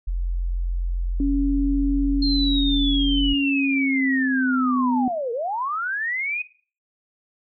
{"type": "tone", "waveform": "sine", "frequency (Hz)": 43.65, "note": "F1", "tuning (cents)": 0, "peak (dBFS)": -21, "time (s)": [0.07, 3.34], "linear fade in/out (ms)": 10}
{"type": "tone with pitch glide", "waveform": "sine", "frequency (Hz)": [280.2, 251.1], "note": ["C#4", "B3"], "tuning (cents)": [19, 29], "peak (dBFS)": -19, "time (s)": [1.2, 5.08], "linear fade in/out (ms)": 2, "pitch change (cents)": -190, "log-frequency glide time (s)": [3.34, 4.89]}
{"type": "linear two-way sweep", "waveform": "sine", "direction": "down then up", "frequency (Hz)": [4223, 447.1, 2520], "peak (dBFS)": -23, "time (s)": [2.22, 6.42], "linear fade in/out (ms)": 5, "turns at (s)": 5.32}
{"effects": ["noise-tail reverb RT60 0.4 s tail -17 dB re dry"]}